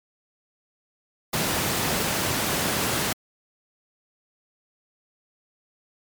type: high-pass noise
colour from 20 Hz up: pink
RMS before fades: -25 dBFS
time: 1.33-3.13 s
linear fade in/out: 5 ms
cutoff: 110 Hz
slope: 12 dB/octave
effects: MP3 96 kbps